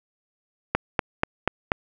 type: click train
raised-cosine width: 0.5 ms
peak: -4 dBFS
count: 5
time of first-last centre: 0.75-1.719 s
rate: 4.13 Hz
effects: none